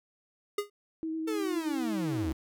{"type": "tone with exponential decay", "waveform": "square", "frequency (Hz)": 410.4, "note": "G#4", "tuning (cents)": -21, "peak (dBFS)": -25, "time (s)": [0.58, 0.7], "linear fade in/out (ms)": 5, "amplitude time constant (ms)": 26}
{"type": "tone with vibrato", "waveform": "sine", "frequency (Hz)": 320, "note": "D#4", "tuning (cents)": 49, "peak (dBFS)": -31, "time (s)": [1.03, 2.32], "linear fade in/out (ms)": 0, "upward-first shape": "square", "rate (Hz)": 9.4, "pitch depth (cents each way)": 13}
{"type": "linear sweep", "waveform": "45% pulse", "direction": "down", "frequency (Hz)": [450.8, 61.6], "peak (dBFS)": -32, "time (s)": [1.27, 2.33], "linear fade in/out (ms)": 10}
{"effects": []}